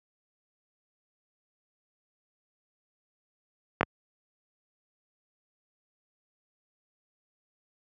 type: clicks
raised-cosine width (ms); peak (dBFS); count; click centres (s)
0.5; -7; 2; 3.81 / 3.831
effects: high-pass 80 Hz 12 dB/octave